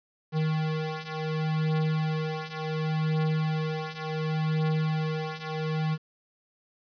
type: beating tone pair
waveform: square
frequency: 156.2 / 156.89 Hz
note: D#3 / D#3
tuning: +7 / +15 cents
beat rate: 0.69 Hz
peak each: -31 / -29 dBFS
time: 0.32-5.98 s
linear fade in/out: 50 ms
effects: resampled to 11025 Hz + 9-bit